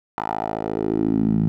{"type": "tone with band-pass filter sweep", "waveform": "10% pulse", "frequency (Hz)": 54.2, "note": "A1", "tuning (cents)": -25, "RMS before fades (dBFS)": -22, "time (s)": [0.18, 1.48], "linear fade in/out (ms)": 0, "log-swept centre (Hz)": [1000, 170], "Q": 3.1, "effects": []}